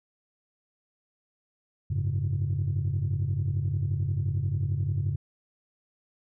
sine chord, F# suspended second, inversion none, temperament equal, 92.5 / 103.83 / 138.59 Hz, F#2 / G#2 / C#3, 0 / 0 / 0 cents, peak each -28 dBFS, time 1.9-5.16 s, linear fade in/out 10 ms, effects tanh soft clip ceiling -20 dBFS

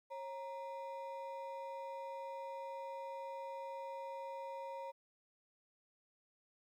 triangle ring-modulated tone, 740 Hz, F#5, in tune, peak -38 dBFS, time 0.1-4.92 s, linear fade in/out 20 ms, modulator 197 Hz, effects 13-bit

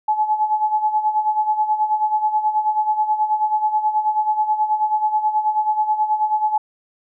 sine tone with tremolo, 856 Hz, A5, 48 cents flat, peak -13 dBFS, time 0.08-6.58 s, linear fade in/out 5 ms, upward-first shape sine, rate 9.3 Hz, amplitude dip 70%, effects none

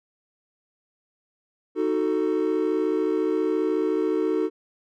triangle chord, D# diminished, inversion none, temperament equal with one note detuned, 311.1 / 370 / 444.3 Hz, D#4 / F#4 / A4, 0 / 0 / +17 cents, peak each -23 dBFS, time 1.75-4.5 s, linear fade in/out 50 ms, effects tanh soft clip ceiling -12 dBFS

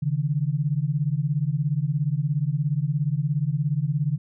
sine beating tone pair, 138.59 / 155.59 Hz, C#3 / D#3, 0 / 0 cents, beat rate 17 Hz, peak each -24 dBFS, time 0.02-4.18 s, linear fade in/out 10 ms, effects none

